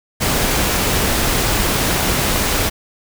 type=noise; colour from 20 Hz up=pink; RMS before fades=-17 dBFS; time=0.2-2.7 s; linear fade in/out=20 ms; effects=none